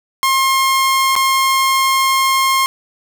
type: tone with dropouts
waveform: sawtooth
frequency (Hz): 1068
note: C6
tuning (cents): +35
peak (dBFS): -8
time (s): 0.23-2.66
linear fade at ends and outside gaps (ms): 0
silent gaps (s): 1.154-1.163
effects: 8-bit